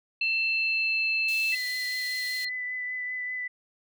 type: tone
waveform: sine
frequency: 4186 Hz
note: C8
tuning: in tune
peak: -33 dBFS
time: 0.21-2.49 s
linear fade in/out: 5 ms
type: tone with pitch glide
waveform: sine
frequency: 2669 to 2644 Hz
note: E7 to E7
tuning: +21 to +5 cents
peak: -24 dBFS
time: 0.21-1.55 s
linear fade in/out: 5 ms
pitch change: -16 cents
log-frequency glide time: 0.4-1.1 s
type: high-pass noise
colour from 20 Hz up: pink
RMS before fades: -42 dBFS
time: 1.28-2.45 s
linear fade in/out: 5 ms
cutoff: 2800 Hz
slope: 24 dB/octave
type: tone with vibrato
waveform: sine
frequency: 1998 Hz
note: B6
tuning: 20 cents sharp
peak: -30 dBFS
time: 1.52-3.48 s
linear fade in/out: 10 ms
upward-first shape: triangle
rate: 5.1 Hz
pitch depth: 15 cents each way
effects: none